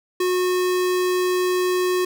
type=tone; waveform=square; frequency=364 Hz; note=F#4; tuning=28 cents flat; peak=-19 dBFS; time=0.2-2.05 s; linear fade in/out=5 ms; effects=none

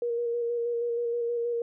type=tone with vibrato; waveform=sine; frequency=472.5 Hz; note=A#4; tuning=23 cents sharp; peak=-26 dBFS; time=0.02-1.62 s; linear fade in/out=2 ms; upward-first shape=square; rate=6.3 Hz; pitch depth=17 cents each way; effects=none

